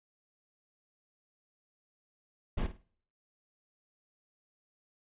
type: noise with echo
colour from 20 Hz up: brown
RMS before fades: -31 dBFS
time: 2.57-2.67 s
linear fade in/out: 10 ms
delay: 52 ms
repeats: 3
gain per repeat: -12 dB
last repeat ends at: 2.826 s
effects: noise-tail reverb RT60 0.6 s tail -25 dB re dry + resampled to 8000 Hz